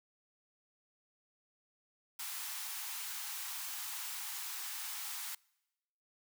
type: high-pass noise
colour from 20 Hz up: white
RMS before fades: -42 dBFS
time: 2.19-5.35 s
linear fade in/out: 5 ms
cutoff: 770 Hz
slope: 96 dB/octave
effects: noise-tail reverb RT60 1.0 s tail -26 dB re dry